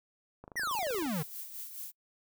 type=click train; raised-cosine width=1 ms; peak=-33 dBFS; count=17; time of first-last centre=0.44-1.063 s; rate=25.7 Hz
type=exponential sweep; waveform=square; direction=down; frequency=2019 to 141.7 Hz; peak=-32 dBFS; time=0.56-1.23 s; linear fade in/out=10 ms
type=noise with tremolo; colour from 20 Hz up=violet; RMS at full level=-41 dBFS; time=0.7-1.92 s; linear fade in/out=20 ms; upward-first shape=sine; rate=4.7 Hz; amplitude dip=55%
effects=noise-tail reverb RT60 0.1 s tail -26 dB re dry